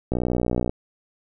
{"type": "click train", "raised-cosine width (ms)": 2, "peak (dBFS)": -10, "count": 36, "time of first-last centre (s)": [0.12, 0.695], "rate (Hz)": 60.9, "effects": []}